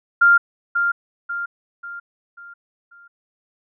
sine tone with echo, 1396.9 Hz, F6, in tune, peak -9 dBFS, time 0.21-0.38 s, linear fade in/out 10 ms, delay 540 ms, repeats 5, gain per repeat -7 dB, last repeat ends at 3.08 s, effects none

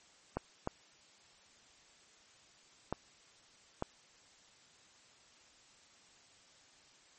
clicks, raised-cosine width 1 ms, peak -20 dBFS, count 4, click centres 0.37 / 0.674 / 2.926 / 3.824 s, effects white hiss -63 dBFS RMS until 7.18 s + MP3 32 kbps

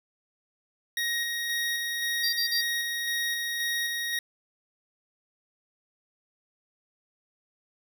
25% pulse tone with tremolo, 1879 Hz, A#6, 13 cents sharp, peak -23 dBFS, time 0.97-4.19 s, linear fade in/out 2 ms, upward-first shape square, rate 1.9 Hz, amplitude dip 25%
square tone bursts, 4700 Hz, D8, 1 cent sharp, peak -26 dBFS, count 3, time 2.23-2.614 s, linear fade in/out 10 ms, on 100 ms, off 42 ms
effects none

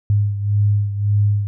sine beating tone pair, 102.4 / 104.2 Hz, G#2 / G#2, -24 / +6 cents, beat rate 1.8 Hz, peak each -15 / -21 dBFS, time 0.1-1.47 s, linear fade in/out 0 ms, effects none

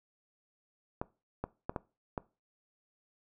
clicks, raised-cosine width 1 ms, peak -20 dBFS, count 5, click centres 1.015 / 1.44 / 1.695 / 1.762 / 2.178 s, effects noise-tail reverb RT60 0.3 s tail -20 dB re dry

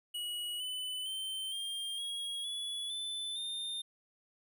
square tone with pitch steps, 2915 / 3007 / 3103 / 3201 / 3302 / 3407 / 3515 / 3626 Hz, F#7 / F#7 / G7 / G7 / G#7 / G#7 / A7 / A#7, -26 / +27 / -18 / +36 / -11 / +44 / -2 / -49 cents, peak -37 dBFS, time 0.14-3.82 s, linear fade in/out 10 ms, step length 460 ms, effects none

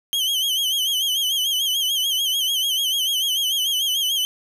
40% pulse tone with vibrato, 3136 Hz, G7, in tune, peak -18 dBFS, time 0.13-4.25 s, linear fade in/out 0 ms, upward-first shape sine, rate 6.8 Hz, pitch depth 92 cents each way, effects none

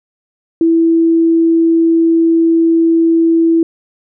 sine tone, 330 Hz, E4, 2 cents sharp, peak -7 dBFS, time 0.61-3.63 s, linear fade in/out 2 ms, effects none

